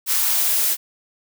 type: noise with high-pass filter sweep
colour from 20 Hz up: blue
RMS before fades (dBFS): -19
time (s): 0.06-0.77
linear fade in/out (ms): 50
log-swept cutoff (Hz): 1200 to 280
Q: 1.8
effects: none